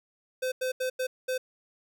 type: tone bursts at uneven times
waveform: square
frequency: 513 Hz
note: C5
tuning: 34 cents flat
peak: -28 dBFS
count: 5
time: 0.42-0.52 / 0.61-0.72 / 0.8-0.9 / 0.99-1.07 / 1.28-1.38 s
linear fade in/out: 10 ms
effects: none